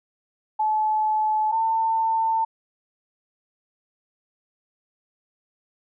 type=tone pair in turn; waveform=sine; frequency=862 / 896.5 Hz; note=A5 / A5; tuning=-36 / +32 cents; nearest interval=minor second; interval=68 cents; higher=second; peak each=-19 dBFS; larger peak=neither; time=0.59-1.52 / 1.52-2.45 s; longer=neither; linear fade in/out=10 ms; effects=none